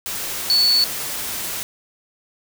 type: tone in noise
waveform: sine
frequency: 4442 Hz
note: C#8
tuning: 3 cents sharp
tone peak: -13 dBFS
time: 0.5-0.84 s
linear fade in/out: 0 ms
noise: white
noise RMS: -27 dBFS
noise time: 0.06-1.63 s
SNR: +11 dB
effects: none